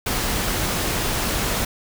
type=noise; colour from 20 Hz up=pink; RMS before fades=-23 dBFS; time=0.06-1.65 s; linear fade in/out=5 ms; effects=none